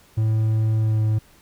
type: tone with pitch glide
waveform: triangle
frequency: 109.9 to 108.45 Hz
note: A2 to A2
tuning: -2 to -25 cents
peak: -15 dBFS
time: 0.17-1.19 s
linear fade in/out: 10 ms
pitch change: -23 cents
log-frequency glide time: 0.78-1.03 s
effects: pink hiss -54 dBFS RMS until 1.41 s